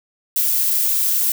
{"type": "noise", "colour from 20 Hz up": "violet", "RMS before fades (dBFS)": -18, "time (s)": [0.36, 1.32], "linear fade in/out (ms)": 2, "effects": []}